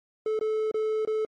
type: tone with dropouts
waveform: triangle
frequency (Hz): 434.6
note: A4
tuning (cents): -21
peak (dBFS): -22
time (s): 0.26-1.25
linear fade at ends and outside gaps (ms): 2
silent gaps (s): 0.391-0.411 / 0.713-0.743 / 1.051-1.074
effects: MP3 48 kbps